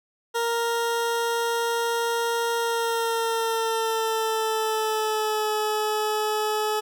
20% pulse tone with pitch glide, 466.2 to 427.5 Hz, A#4 to A4, 0 to -50 cents, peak -18 dBFS, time 0.34-6.81 s, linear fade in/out 20 ms, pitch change -150 cents, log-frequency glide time 2.57-5.52 s, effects none

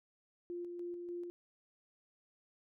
sine tone with tremolo, 349.2 Hz, F4, in tune, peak -39 dBFS, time 0.5-1.3 s, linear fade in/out 0 ms, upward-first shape square, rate 3.4 Hz, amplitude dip 30%, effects none

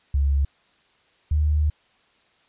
sine tone pair in turn, 69.7 / 75.43 Hz, C#2 / D2, +10 / +47 cents, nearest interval minor second, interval 137 cents, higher second, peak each -17 dBFS, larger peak neither, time 0.14-0.45 / 1.31-1.7 s, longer second, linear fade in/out 5 ms, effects white hiss -61 dBFS RMS until 2.48 s + resampled to 8000 Hz

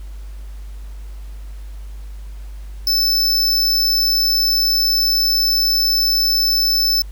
square tone, 5274 Hz, E8, in tune, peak -14 dBFS, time 2.87-7.02 s, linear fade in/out 2 ms, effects added 50 Hz sine -29 dBFS peak until 7.11 s + pink hiss -50 dBFS RMS until 7.11 s

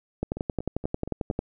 two click trains, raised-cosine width 2 ms, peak -21 / -13 dBFS, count 5 / 14, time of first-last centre 0.37-1.311 / 0.23-1.391 s, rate 4.25 / 11.2 Hz, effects none

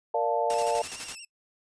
sine chord, Bb major seventh, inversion none, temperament equal, 466.2 / 587.3 / 698.5 / 880 Hz, Bb4 / D5 / F5 / A5, 0 / 0 / 0 / 0 cents, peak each -29 dBFS, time 0.14-0.82 s, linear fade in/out 5 ms
white noise with tremolo, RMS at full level -36 dBFS, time 0.5-1.15 s, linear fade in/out 0 ms, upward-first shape square, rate 12 Hz, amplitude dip 55%
15% pulse tone with vibrato, 2705 Hz, E7, 44 cents sharp, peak -34 dBFS, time 0.5-1.25 s, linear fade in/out 5 ms, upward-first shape triangle, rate 13 Hz, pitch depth 87 cents each way
effects noise-tail reverb RT60 0.1 s tail -25 dB re dry + resampled to 22050 Hz

